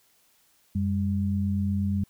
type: tone pair together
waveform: sine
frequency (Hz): 91.65 / 200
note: F#2 / G3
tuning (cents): -16 / +35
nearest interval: octave + major second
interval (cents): 1351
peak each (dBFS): -26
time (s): 0.75-2.04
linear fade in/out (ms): 5
effects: white hiss -64 dBFS RMS until 2.09 s

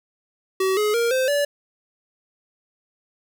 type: tone with pitch steps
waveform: square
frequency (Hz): 380 / 421.6 / 467.8 / 519.1 / 576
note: F#4 / G#4 / A#4 / C5 / D5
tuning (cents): +46 / +26 / +6 / -14 / -34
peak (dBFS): -19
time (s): 0.6-1.45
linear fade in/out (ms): 5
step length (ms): 170
effects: 9-bit

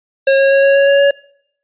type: tone with pitch steps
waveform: square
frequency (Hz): 543 / 546.1 / 549.3 / 552.5 / 555.7 / 558.9 / 562.1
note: C#5 / C#5 / C#5 / C#5 / C#5 / C#5 / C#5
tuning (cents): -36 / -26 / -16 / -6 / +4 / +14 / +24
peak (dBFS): -8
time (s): 0.27-1.11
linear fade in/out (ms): 5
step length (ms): 120
effects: noise-tail reverb RT60 0.7 s tail -23 dB re dry + resampled to 8000 Hz

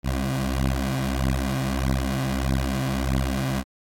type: beating tone pair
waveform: 15% pulse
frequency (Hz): 65.4 / 67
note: C2 / C2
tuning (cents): 0 / +42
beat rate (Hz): 1.6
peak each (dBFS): -19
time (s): 0.03-3.64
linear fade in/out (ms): 50
effects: AAC 48 kbps

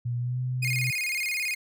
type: tone with pitch glide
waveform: sine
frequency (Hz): 120.6 to 126.67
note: B2 to B2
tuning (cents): -41 to +44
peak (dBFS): -26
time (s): 0.05-0.91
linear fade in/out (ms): 10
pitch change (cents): +85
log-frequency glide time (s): 0.17-0.4
type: tone with vibrato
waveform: 40% pulse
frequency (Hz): 2300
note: D7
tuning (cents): -37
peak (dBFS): -26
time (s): 0.62-1.55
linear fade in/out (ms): 10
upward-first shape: square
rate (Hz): 18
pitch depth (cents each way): 130
effects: none

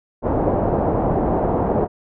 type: low-pass noise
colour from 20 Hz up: white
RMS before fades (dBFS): -19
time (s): 0.22-1.88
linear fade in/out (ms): 50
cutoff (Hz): 740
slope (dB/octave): 24
effects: none

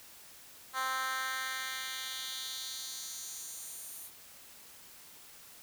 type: tone with high-pass filter sweep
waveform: 10% pulse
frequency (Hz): 261.6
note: C4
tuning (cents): 0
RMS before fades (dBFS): -39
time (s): 0.73-4.11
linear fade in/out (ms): 50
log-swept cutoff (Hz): 1100 to 11000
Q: 1.7
effects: white hiss -54 dBFS RMS until 5.62 s

